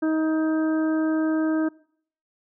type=harmonic tone; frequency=315.3 Hz; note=D#4; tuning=23 cents sharp; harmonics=1 / 2 / 3 / 4 / 5; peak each=-20 / -31 / -39 / -38 / -36 dBFS; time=0.02-1.69 s; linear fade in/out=10 ms; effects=noise-tail reverb RT60 0.6 s tail -23 dB re dry